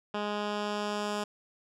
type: tone with low-pass filter sweep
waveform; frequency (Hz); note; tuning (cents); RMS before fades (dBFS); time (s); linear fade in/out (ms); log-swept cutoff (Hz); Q
10% pulse; 207.7; G#3; 0; -33; 0.14-1.24; 5; 3300 to 8100; 0.93
effects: none